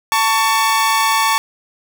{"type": "tone pair together", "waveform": "sawtooth", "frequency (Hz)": [890.5, 1122], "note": ["A5", "C#6"], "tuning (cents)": [21, 21], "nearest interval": "major third", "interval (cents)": 400, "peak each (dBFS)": -12, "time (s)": [0.12, 1.38], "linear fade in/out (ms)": 0, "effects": []}